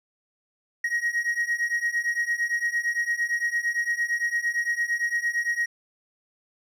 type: beating tone pair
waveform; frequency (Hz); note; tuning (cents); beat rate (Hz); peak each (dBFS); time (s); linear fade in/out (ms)
triangle; 1884 / 1892.8; A#6 / A#6; +18 / +26; 8.8; -26 / -24; 0.84-5.66; 5
effects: none